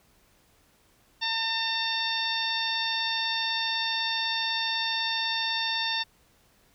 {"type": "harmonic tone", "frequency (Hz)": 904, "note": "A5", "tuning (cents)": 47, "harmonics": [1, 2, 3, 4, 5, 6], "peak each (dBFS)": [-34, -33, -35, -30, -34, -36], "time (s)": [1.21, 6.04], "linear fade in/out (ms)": 20, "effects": ["pink hiss -63 dBFS RMS until 6.74 s"]}